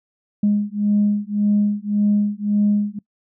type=beating tone pair; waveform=sine; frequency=205.8 / 207.6 Hz; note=G#3 / G#3; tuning=-16 / 0 cents; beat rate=1.8 Hz; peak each=-18 dBFS; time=0.43-2.99 s; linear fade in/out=5 ms; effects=noise-tail reverb RT60 0.1 s tail -23 dB re dry + tanh soft clip ceiling -9 dBFS